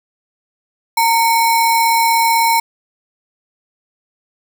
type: tone with sample-and-hold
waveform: sine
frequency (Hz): 918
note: A#5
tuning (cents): -27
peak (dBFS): -10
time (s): 0.97-2.6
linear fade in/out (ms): 5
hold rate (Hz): 3150
effects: none